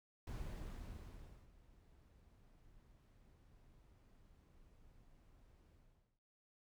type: noise with ADSR envelope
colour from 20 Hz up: brown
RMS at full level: -45 dBFS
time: 0.27-6.2 s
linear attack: 3 ms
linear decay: 1200 ms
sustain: -21 dB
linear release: 480 ms
effects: noise-tail reverb RT60 0.1 s tail -22 dB re dry